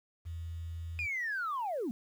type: tone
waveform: sine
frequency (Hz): 83.2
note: E2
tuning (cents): +17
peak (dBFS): -37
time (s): 0.25-1.07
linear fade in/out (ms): 20
type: linear sweep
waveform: sine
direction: down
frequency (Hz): 2489 to 207.7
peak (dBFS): -31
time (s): 0.99-1.91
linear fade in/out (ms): 0
effects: tanh soft clip ceiling -29 dBFS + 10-bit